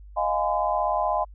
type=chord; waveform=sine; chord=F minor seventh; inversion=third; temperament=equal with one note detuned; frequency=622.3 / 698.5 / 830.6 / 1021.4 Hz; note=Eb5 / F5 / Ab5 / C6; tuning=0 / 0 / 0 / -42 cents; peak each=-27 dBFS; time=0.16-1.25 s; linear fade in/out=20 ms; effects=added 50 Hz sine -42 dBFS peak until 1.34 s